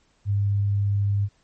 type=tone; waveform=sine; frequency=100.9 Hz; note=G#2; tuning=49 cents flat; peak=-19 dBFS; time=0.25-1.29 s; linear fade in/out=50 ms; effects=pink hiss -64 dBFS RMS until 1.43 s + MP3 32 kbps